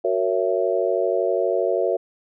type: chord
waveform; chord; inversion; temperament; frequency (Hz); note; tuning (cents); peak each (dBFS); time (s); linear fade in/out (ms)
sine; F# dominant seventh; none; just; 370 / 462.5 / 555 / 666; F#4 / A#4 / C#5 / E5; 0 / -14 / +2 / +18; -24; 0.04-1.97; 10
effects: none